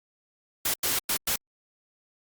white noise bursts at uneven times, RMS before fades -26 dBFS, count 4, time 0.65-0.74 / 0.83-0.99 / 1.09-1.17 / 1.27-1.36 s, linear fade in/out 5 ms, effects Opus 48 kbps

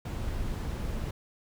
brown noise, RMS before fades -33 dBFS, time 0.05-1.11 s, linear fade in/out 5 ms, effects none

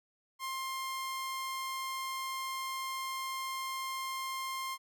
sawtooth tone, 1058 Hz, C6, 19 cents sharp, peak -32 dBFS, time 0.39-4.78 s, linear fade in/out 50 ms, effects none

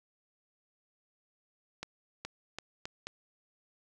accelerating click train, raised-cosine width 0.2 ms, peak -21 dBFS, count 5, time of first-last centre 1.83-3.07 s, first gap 420 ms, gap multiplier 0.8, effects none

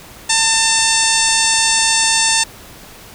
harmonic tone, 896 Hz, A5, 31 cents sharp, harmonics 1 / 2 / 3 / 4 / 5 / 6 / 7 / 8 / 9 / 10, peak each -21 / -21 / -21 / -21 / -21 / -21 / -21 / -21 / -21 / -21 dBFS, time 0.29-2.44 s, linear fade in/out 10 ms, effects pink hiss -38 dBFS RMS until 3.14 s

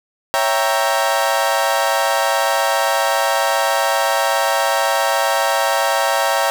30% pulse chord, C# diminished seventh, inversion none, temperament equal with one note detuned, 554.4 / 661.9 / 784 / 932.3 Hz, C#5 / E5 / G5 / Bb5, 0 / +7 / 0 / 0 cents, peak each -18 dBFS, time 0.34-6.5 s, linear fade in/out 0 ms, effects none

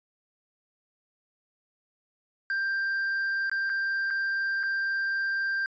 triangle tone with dropouts, 1581 Hz, G6, 14 cents sharp, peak -24 dBFS, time 2.5-5.66 s, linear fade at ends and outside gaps 1 ms, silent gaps 3.497-3.515 / 3.695-3.699 / 4.104-4.108 / 4.631-4.635 s, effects resampled to 16000 Hz

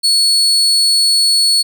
35% pulse tone, 4400 Hz, C#8, 14 cents flat, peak -8 dBFS, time 0.03-1.63 s, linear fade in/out 20 ms, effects none

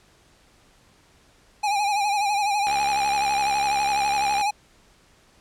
square tone with vibrato, 818 Hz, G#5, 26 cents flat, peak -21 dBFS, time 1.63-4.51 s, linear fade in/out 10 ms, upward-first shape sine, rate 12 Hz, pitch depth 64 cents each way
click train, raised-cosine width 0.3 ms, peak -16 dBFS, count 121, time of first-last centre 2.67-4.412 s, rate 68.9 Hz
effects pink hiss -57 dBFS RMS until 5.4 s + low-pass 9000 Hz 12 dB/octave

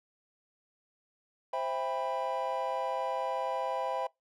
triangle chord, C major seventh, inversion none, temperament equal with one note detuned, 523.3 / 659.3 / 799.5 / 987.8 Hz, C5 / E5 / G5 / B5, 0 / 0 / +34 / 0 cents, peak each -34 dBFS, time 1.53-4.07 s, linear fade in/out 5 ms, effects noise-tail reverb RT60 0.2 s tail -25 dB re dry + tanh soft clip ceiling -18 dBFS

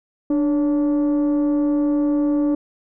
sine tone pair together, 295 / 564 Hz, D4 / C#5, +8 / +30 cents, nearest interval major seventh, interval 1122 cents, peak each -14 / -24 dBFS, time 0.3-2.55 s, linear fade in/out 5 ms, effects tanh soft clip ceiling -14 dBFS

